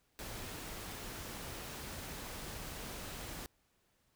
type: noise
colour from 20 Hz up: pink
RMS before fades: -45 dBFS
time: 0.19-3.46 s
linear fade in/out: 0 ms
effects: pink hiss -75 dBFS RMS until 4.15 s